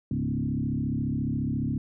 sine tone with frequency modulation, 185.3 Hz, F#3, 3 cents sharp, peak -25 dBFS, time 0.11-1.78 s, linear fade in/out 2 ms, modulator 34.4 Hz, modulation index 2.8, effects none

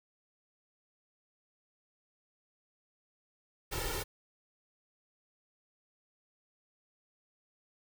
pink noise with comb filter, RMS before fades -36 dBFS, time 3.71-4.04 s, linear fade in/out 20 ms, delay 2.2 ms, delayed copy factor +1, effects none

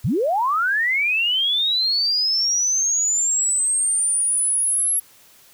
sine linear sweep, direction up, 82.41 to 11280 Hz, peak -17 dBFS, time 0.04-5 s, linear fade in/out 10 ms, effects white hiss -51 dBFS RMS until 5.53 s

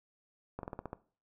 slowing click train, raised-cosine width 1 ms, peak -25 dBFS, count 7, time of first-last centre 0.59-0.931 s, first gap 42 ms, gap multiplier 1.12, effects noise-tail reverb RT60 0.4 s tail -18 dB re dry

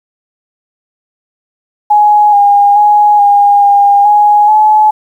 sine tone with pitch steps, 836 / 812 / 833 / 813 / 808 / 832 / 855 Hz, G#5 / G#5 / G#5 / G#5 / G#5 / G#5 / A5, +11 / -39 / +5 / -37 / -48 / +3 / -50 cents, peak -3 dBFS, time 1.9-4.91 s, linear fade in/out 10 ms, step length 430 ms, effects 7-bit

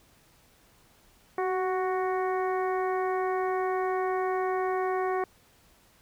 harmonic tone with a mistuned harmonic, 370 Hz, F#4, in tune, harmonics 1 / 2 / 3 / 4 / 5 / 6, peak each -28 / -31 / -34 / -42 / -40 / -46 dBFS, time 1.38-5.24 s, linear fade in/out 2 ms, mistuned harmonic 1, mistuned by +27 cents, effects pink hiss -61 dBFS RMS until 6.01 s

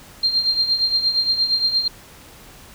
sine tone with tremolo, 4186 Hz, C8, in tune, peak -13 dBFS, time 0.23-1.88 s, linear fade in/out 5 ms, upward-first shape triangle, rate 8.6 Hz, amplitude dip 75%, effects pink hiss -44 dBFS RMS until 2.74 s

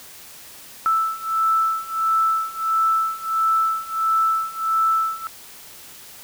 sine beating tone pair, 1318.5 / 1320 Hz, E6 / E6, 0 / +2 cents, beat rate 1.5 Hz, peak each -22 / -20 dBFS, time 0.86-5.27 s, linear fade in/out 0 ms, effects white hiss -42 dBFS RMS until 6.23 s

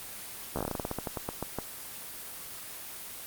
slowing click train, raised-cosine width 1 ms, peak -17 dBFS, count 18, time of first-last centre 0.56-1.587 s, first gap 13 ms, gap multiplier 1.17, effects white hiss -42 dBFS RMS until 3.26 s + Opus 24 kbps

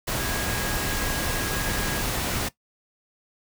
sine tone in noise, 1644 Hz, G#6, 18 cents flat, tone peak -34 dBFS, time 0.19-2.02 s, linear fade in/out 10 ms, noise pink, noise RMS -27 dBFS, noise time 0.07-2.49 s, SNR -10 dB, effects noise-tail reverb RT60 0.1 s tail -17 dB re dry

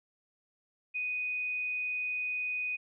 sine tone, 2489 Hz, D#7, in tune, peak -31 dBFS, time 0.94-2.77 s, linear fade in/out 20 ms, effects none

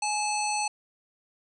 harmonic tone with a mistuned harmonic, 869 Hz, A5, 22 cents flat, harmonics 1 / 3 / 5 / 7 / 9 / 10, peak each -28 / -33 / -35 / -36 / -38 / -38 dBFS, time 0.02-0.68 s, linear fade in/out 5 ms, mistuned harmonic 1, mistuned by -58 cents, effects none

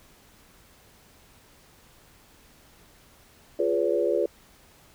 sine chord, C# dominant seventh, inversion first, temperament equal with one note detuned, 349.2 / 415.3 / 493.9 / 569 Hz, E#4 / G#4 / B4 / C#5, 0 / 0 / 0 / +45 cents, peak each -27 dBFS, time 3.59-4.26 s, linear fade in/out 5 ms, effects pink hiss -56 dBFS RMS until 4.94 s

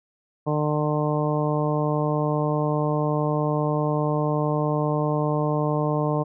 harmonic tone, 150.4 Hz, D3, 42 cents sharp, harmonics 1 / 2 / 3 / 4 / 5 / 6 / 7, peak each -24 / -28 / -28 / -28 / -33 / -33 / -32 dBFS, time 0.46-6.24 s, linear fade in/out 20 ms, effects none

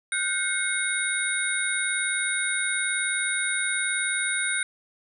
sine tone cluster, 1447 / 1546 / 2166 / 3736 / 9250 Hz, F#6 / G6 / C#7 / A#7 / D9, -39 / -24 / -41 / +3 / -27 cents, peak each -33 / -29 / -29 / -33 / -29 dBFS, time 0.12-4.63 s, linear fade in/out 2 ms, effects none

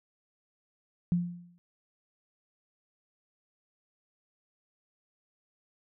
sine tone with exponential decay, 174.61 Hz, F3, in tune, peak -21 dBFS, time 1.12-1.58 s, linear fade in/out 0 ms, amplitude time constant 99 ms, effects none

